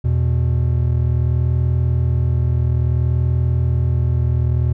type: tone pair together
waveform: triangle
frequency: 81.5 / 122.11 Hz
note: E2 / B2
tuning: -19 / -19 cents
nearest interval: perfect fifth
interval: 700 cents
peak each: -15 dBFS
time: 0.04-4.73 s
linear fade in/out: 10 ms
effects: none